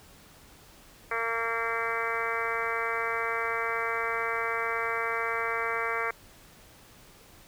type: harmonic tone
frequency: 229 Hz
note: A#3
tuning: 31 cents flat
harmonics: 2 / 3 / 4 / 5 / 6 / 7 / 8 / 9 / 10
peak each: -35 / -39 / -39 / -34 / -35 / -36 / -38 / -35 / -38 dBFS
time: 1.11-6.11 s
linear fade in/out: 5 ms
effects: pink hiss -54 dBFS RMS until 7.47 s